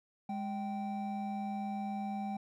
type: tone pair together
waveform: triangle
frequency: 206.1 / 778 Hz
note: G#3 / G5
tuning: -13 / -13 cents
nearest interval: octave + major seventh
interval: 2300 cents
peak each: -35 / -37 dBFS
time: 0.29-2.37 s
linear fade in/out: 5 ms
effects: none